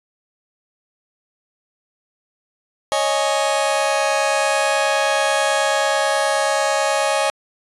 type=chord; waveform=sawtooth; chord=C# suspended second; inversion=none; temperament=just; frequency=554.4 / 623.7 / 831.5 Hz; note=C#5 / D#5 / G#5; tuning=0 / +4 / +2 cents; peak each=-17 dBFS; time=2.92-7.3 s; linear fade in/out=0 ms; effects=resampled to 24000 Hz